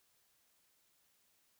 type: silence
effects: white hiss -74 dBFS RMS until 1.59 s